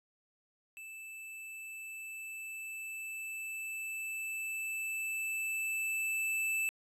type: tone with level ramp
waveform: square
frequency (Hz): 2637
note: E7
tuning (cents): 0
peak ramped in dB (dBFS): -46 to -31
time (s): 0.77-6.69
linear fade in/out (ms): 0
effects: resampled to 32000 Hz